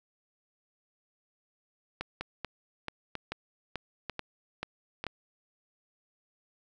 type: two click trains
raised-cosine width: 0.3 ms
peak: -18 / -19 dBFS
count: 8 / 4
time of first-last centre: 2.01-5.067 / 2.21-5.04 s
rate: 2.29 / 1.06 Hz
effects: none